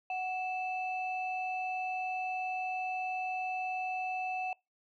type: tone pair together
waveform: sine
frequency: 743.6 / 2637 Hz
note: F#5 / E7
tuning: +8 / 0 cents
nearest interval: octave + minor seventh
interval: 2192 cents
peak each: -33 / -38 dBFS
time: 0.1-4.53 s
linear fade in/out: 2 ms
effects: noise-tail reverb RT60 0.2 s tail -24 dB re dry + tanh soft clip ceiling -25 dBFS